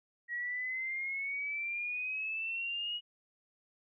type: exponential sweep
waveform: sine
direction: up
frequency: 1900 to 2912 Hz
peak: -34 dBFS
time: 0.28-3.01 s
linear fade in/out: 50 ms
effects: none